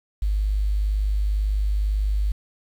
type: tone with quantisation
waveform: sine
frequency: 51 Hz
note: G#1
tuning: 31 cents flat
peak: -19 dBFS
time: 0.22-2.32 s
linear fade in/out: 5 ms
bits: 8
effects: none